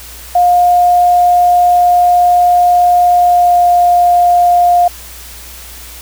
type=tone with pitch glide; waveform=sine; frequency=710 to 705.5 Hz; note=F5 to F5; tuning=+28 to +17 cents; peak=-5 dBFS; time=0.35-4.88 s; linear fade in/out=5 ms; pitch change=-11 cents; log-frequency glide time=3.09-3.69 s; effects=added 60 Hz sine -34 dBFS peak until 6.01 s + white hiss -32 dBFS RMS until 6.01 s